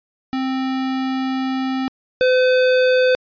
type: tone pair in turn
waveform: square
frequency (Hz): 262.5 / 508.9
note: C4 / C5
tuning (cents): +6 / -48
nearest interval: major seventh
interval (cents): 1146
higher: second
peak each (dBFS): -20 / -13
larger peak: second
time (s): 0.33-1.88 / 2.21-3.15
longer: first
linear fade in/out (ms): 0
effects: resampled to 11025 Hz